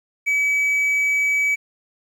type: tone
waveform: triangle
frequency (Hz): 2284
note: D7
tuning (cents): -49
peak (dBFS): -15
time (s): 0.26-1.56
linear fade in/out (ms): 20
effects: 9-bit